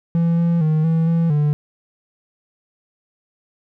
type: tone with pitch steps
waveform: triangle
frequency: 168.1 / 169.5 / 155.8 / 163.1 / 166.6 / 148.1 Hz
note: E3 / E3 / D#3 / E3 / E3 / D3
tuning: +34 / +49 / +3 / -18 / +19 / +15 cents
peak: -12 dBFS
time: 0.15-1.53 s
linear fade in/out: 0 ms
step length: 230 ms
effects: none